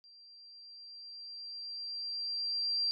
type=tone with level ramp; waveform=sine; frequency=4727 Hz; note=D8; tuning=10 cents sharp; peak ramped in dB=-55 to -28 dBFS; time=0.04-2.91 s; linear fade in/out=0 ms; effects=none